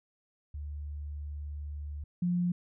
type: tone pair in turn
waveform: sine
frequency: 73.42 / 176.55 Hz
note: D2 / F3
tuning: 0 / +19 cents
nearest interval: octave + minor third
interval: 1519 cents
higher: second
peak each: -36 / -26 dBFS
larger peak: second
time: 0.54-2.04 / 2.22-2.52 s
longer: first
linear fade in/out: 5 ms
effects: none